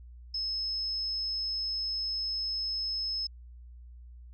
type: tone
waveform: sine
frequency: 5190 Hz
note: E8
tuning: 28 cents flat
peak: -30 dBFS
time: 0.34-3.27 s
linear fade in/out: 5 ms
effects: added 60 Hz sine -46 dBFS peak until 4.33 s